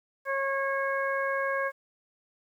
harmonic tone, 546 Hz, C#5, 26 cents flat, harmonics 1 / 2 / 3 / 4, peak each -30 / -32 / -31 / -39 dBFS, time 0.25-1.72 s, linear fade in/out 50 ms, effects 10-bit

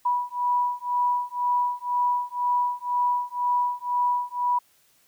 sine beating tone pair, 978 / 980 Hz, B5 / B5, -17 / -14 cents, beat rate 2 Hz, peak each -25 dBFS, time 0.05-4.59 s, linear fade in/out 10 ms, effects white hiss -62 dBFS RMS until 5.07 s

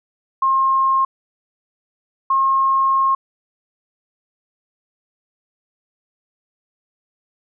sine tone pair in turn, 1068 / 1075.4 Hz, C6 / C6, +35 / +47 cents, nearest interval unison, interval 12 cents, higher second, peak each -13 dBFS, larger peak neither, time 0.42-1.05 / 2.3-3.15 s, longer second, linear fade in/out 5 ms, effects none

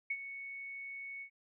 sine tone with ADSR envelope, 2217 Hz, C#7, in tune, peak -31 dBFS, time 0.1-1.3 s, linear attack 7 ms, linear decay 54 ms, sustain -11 dB, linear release 84 ms, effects none

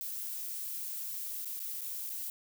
violet noise with dropouts, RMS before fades -39 dBFS, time 0.01-2.3 s, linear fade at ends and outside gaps 0 ms, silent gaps 1.447-1.456 / 1.593-1.602 / 1.809-1.816 / 2.095-2.1 s, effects none

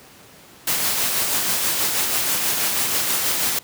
white noise with tremolo, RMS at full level -20 dBFS, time 0.67-3.59 s, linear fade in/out 5 ms, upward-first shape sine, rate 6.2 Hz, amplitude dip 30%, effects pink hiss -46 dBFS RMS until 3.63 s + high-pass 100 Hz 12 dB/octave

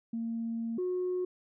sine tone pair in turn, 229.2 / 363.8 Hz, A#3 / F#4, -29 / -29 cents, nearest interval minor sixth, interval 800 cents, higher second, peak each -31 / -28 dBFS, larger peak second, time 0.13-0.78 / 0.78-1.25 s, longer first, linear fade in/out 5 ms, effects tanh soft clip ceiling -26 dBFS

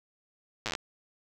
slowing click train, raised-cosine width 0.2 ms, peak -14 dBFS, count 9, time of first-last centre 0.66-0.751 s, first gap 8 ms, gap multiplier 1.1, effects none

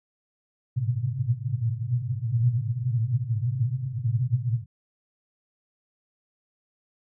white band-pass noise, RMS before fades -26 dBFS, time 0.76-4.66 s, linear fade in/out 20 ms, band 110 to 130 Hz, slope 96 dB/octave, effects none

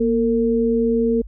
sine tone pair together, 235.6 / 455.1 Hz, A#3 / A#4, +19 / -42 cents, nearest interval major seventh, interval 1139 cents, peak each -18 dBFS, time 0-1.22 s, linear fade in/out 10 ms, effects added 50 Hz sine -33 dBFS peak until 1.27 s

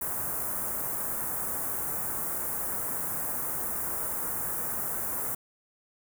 white band-stop noise, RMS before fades -32 dBFS, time 0.01-5.35 s, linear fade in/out 5 ms, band 1500 to 9100 Hz, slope 24 dB/octave, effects none

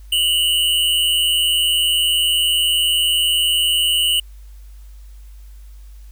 square tone pair together, 2840 / 3000 Hz, F7 / F#7, +28 / +23 cents, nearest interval minor second, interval 95 cents, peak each -18 dBFS, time 0.12-4.2 s, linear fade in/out 5 ms, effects added 50 Hz sine -36 dBFS peak until 6.11 s + white hiss -56 dBFS RMS until 6.11 s

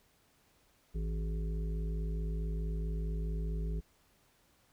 harmonic tone with a mistuned harmonic, 53.7 Hz, A1, 41 cents flat, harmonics 1 / 3 / 5 / 7 / 8, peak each -33 / -40 / -54 / -52 / -49 dBFS, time 0.94-3.81 s, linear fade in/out 20 ms, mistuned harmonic 8, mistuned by -37 cents, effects pink hiss -69 dBFS RMS until 4.72 s

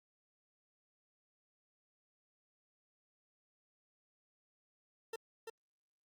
40% pulse tone with echo, 451.4 Hz, A4, 44 cents sharp, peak -39 dBFS, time 5.13-5.16 s, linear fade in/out 5 ms, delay 340 ms, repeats 1, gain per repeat -4 dB, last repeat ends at 5.5 s, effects Opus 48 kbps

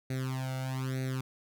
sawtooth tone with flanger, 130.81 Hz, C3, in tune, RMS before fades -34 dBFS, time 0.1-1.21 s, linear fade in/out 5 ms, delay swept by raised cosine 0.48 to 1.42 ms, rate 1.1 Hz, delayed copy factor +1, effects none

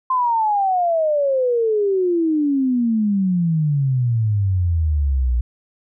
sine exponential sweep, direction down, 1046.5 to 58.27 Hz, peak -15 dBFS, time 0.1-5.41 s, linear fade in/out 5 ms, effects none

